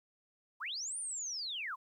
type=linear two-way sweep; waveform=sine; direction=up then down; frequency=851 to 9397 to 936 Hz; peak=-37 dBFS; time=0.6-1.76 s; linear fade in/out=20 ms; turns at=0.98 s; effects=12-bit